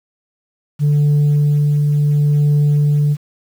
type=tone with tremolo; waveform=sine; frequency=146.83 Hz; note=D3; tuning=in tune; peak=-7 dBFS; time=0.79-3.17 s; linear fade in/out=50 ms; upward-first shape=triangle; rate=0.71 Hz; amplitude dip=30%; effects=tanh soft clip ceiling -9 dBFS + 7-bit